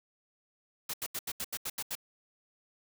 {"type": "noise bursts", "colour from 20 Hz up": "white", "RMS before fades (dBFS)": -36, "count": 9, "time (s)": [0.89, 1.953], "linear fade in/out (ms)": 5, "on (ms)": 47, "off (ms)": 80, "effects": []}